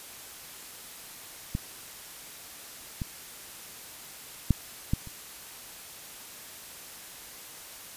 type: clicks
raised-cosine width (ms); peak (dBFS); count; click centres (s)
5; -16 / -19 / -8 / -12 / -30; 5; 1.551 / 3.018 / 4.507 / 4.935 / 5.073
effects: white hiss -45 dBFS RMS until 7.96 s + resampled to 32000 Hz